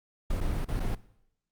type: noise with dropouts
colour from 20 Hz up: brown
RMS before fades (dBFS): -29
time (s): 0.3-0.95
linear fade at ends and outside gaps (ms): 5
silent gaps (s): 0.406-0.41 / 0.648-0.685 / 0.797-0.801
effects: noise-tail reverb RT60 0.8 s tail -19 dB re dry + Opus 48 kbps